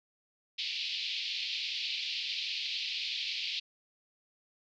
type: band-pass noise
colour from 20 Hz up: white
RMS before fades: -36 dBFS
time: 0.58-3.6 s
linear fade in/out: 10 ms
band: 2400 to 4600 Hz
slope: 48 dB/octave
effects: none